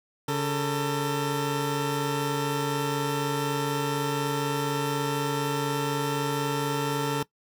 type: tone pair together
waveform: 20% pulse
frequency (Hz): 141.41 / 448.3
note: C#3 / A4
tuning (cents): +35 / +32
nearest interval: octave + minor sixth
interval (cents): 1997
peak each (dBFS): -23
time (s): 0.28-7.23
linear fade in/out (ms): 5
effects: noise-tail reverb RT60 0.1 s tail -19 dB re dry